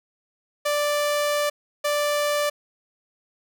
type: tone bursts at uneven times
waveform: sawtooth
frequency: 587.3 Hz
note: D5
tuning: in tune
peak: -17 dBFS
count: 2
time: 0.65-1.5 / 1.84-2.5 s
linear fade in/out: 10 ms
effects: none